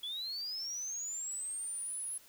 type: linear sweep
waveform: sine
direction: up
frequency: 3328 to 10750 Hz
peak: -35 dBFS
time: 0.03-2.18 s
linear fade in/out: 5 ms
effects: tanh soft clip ceiling -35 dBFS + white hiss -60 dBFS RMS until 2.28 s